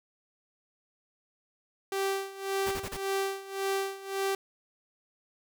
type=tone with tremolo; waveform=sawtooth; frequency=390 Hz; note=G4; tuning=9 cents flat; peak=-23 dBFS; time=1.92-4.35 s; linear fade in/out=2 ms; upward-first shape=sine; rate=1.8 Hz; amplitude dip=85%
type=noise bursts; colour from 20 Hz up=pink; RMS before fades=-37 dBFS; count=4; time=2.66-2.972 s; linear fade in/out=10 ms; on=57 ms; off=28 ms
effects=none